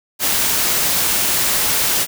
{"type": "noise", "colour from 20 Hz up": "white", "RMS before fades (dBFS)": -17, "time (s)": [0.19, 2.07], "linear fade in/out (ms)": 50, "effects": []}